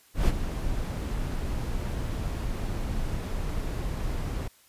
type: noise with ADSR envelope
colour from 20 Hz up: brown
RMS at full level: -20 dBFS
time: 0.14-4.48 s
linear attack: 140 ms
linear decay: 34 ms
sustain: -10 dB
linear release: 6 ms
effects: white hiss -59 dBFS RMS until 4.68 s + resampled to 32000 Hz